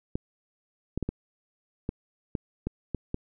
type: clicks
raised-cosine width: 3 ms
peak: -16 dBFS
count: 9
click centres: 0.155 / 0.976 / 1.027 / 1.09 / 1.891 / 2.352 / 2.67 / 2.947 / 3.144 s
effects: none